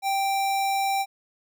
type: tone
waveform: square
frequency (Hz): 784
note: G5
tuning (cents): 0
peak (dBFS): -23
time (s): 0.02-1.06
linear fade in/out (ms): 50
effects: none